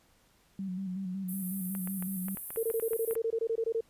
sine tone with vibrato, 188.1 Hz, F#3, 29 cents sharp, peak -33 dBFS, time 0.59-2.35 s, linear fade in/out 2 ms, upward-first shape square, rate 5.4 Hz, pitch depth 50 cents each way
white high-pass noise, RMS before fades -38 dBFS, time 1.28-3.16 s, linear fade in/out 10 ms, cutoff 10000 Hz, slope 48 dB/octave
clicks, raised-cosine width 0.5 ms, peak -29 dBFS, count 12, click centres 1.751 / 1.874 / 2.025 / 2.284 / 2.372 / 2.505 / 2.561 / 2.701 / 2.799 / 2.933 / 3.11 / 3.154 s
sine tone bursts, 453.8 Hz, A#4, 47 cents flat, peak -27 dBFS, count 15, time 2.57-3.808 s, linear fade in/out 5 ms, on 62 ms, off 22 ms
effects pink hiss -66 dBFS RMS until 3.89 s + resampled to 32000 Hz

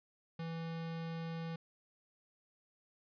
square tone, 164.81 Hz, E3, in tune, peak -40 dBFS, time 0.39-1.56 s, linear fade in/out 5 ms, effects resampled to 11025 Hz

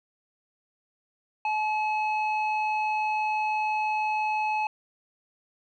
square tone with low-pass filter, 857 Hz, A5, 46 cents flat, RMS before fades -27 dBFS, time 1.45-4.67 s, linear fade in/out 2 ms, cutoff 2100 Hz, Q 3.6, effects none

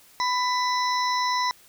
harmonic tone with a mistuned harmonic, 995 Hz, B5, 13 cents sharp, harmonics 1 / 2 / 4 / 5 / 6, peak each -23 / -30 / -33 / -32 / -39 dBFS, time 0.2-1.51 s, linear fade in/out 0 ms, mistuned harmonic 5, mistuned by +120 cents, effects white hiss -54 dBFS RMS until 1.68 s

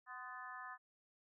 harmonic tone with a mistuned harmonic, 249.7 Hz, B3, 19 cents sharp, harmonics 3 / 4 / 5 / 6 / 7, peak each -56 / -52 / -52 / -57 / -52 dBFS, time 0.06-0.78 s, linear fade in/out 50 ms, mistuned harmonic 4, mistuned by +53 cents, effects none

